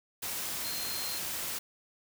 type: tone in noise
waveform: sine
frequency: 4186 Hz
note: C8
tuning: in tune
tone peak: -39 dBFS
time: 0.64-1.19 s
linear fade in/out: 10 ms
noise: white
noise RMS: -36 dBFS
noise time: 0.22-1.59 s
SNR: -6 dB
effects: none